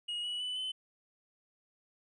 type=tone with pitch steps; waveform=triangle; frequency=2885 / 2935 / 2987 / 3039 Hz; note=F#7 / F#7 / F#7 / F#7; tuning=-44 / -15 / +16 / +46 cents; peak=-33 dBFS; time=0.08-0.72 s; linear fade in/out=10 ms; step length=160 ms; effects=resampled to 22050 Hz